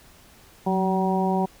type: harmonic tone with a mistuned harmonic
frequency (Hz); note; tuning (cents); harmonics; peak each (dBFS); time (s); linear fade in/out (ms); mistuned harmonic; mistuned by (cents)
190; F#3; +46; 1 / 2 / 3 / 4 / 5; -23 / -27 / -32 / -26 / -29; 0.66-1.46; 10; 1; -42
effects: pink hiss -52 dBFS RMS until 1.6 s